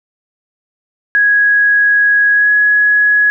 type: tone with pitch glide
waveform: sine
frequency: 1661.2 to 1679.5 Hz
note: G#6 to G#6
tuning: 0 to +19 cents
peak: -7 dBFS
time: 1.15-3.3 s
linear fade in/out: 0 ms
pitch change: +19 cents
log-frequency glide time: 2.33-2.51 s
effects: none